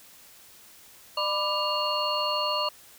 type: tone cluster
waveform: sine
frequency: 601 / 993 / 1180 / 2811 / 4343 Hz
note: D5 / B5 / D6 / F7 / C#8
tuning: +40 / +9 / +8 / +11 / -36 cents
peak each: -31 dBFS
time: 1.17-2.69 s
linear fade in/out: 5 ms
effects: white hiss -52 dBFS RMS until 2.98 s